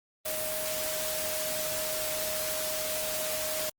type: tone in noise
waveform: sine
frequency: 622.3 Hz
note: D#5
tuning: in tune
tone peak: -35 dBFS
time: 0.25-3.7 s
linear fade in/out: 10 ms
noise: white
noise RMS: -33 dBFS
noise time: 0.25-3.7 s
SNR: -5 dB
effects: Opus 24 kbps